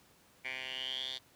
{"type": "tone with band-pass filter sweep", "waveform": "10% pulse", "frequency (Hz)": 130, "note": "C3", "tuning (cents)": -11, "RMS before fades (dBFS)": -40, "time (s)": [0.44, 1.19], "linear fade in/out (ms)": 20, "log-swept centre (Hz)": [2300, 3800], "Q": 9.4, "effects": ["pink hiss -64 dBFS RMS until 1.35 s", "high-pass 80 Hz 12 dB/octave"]}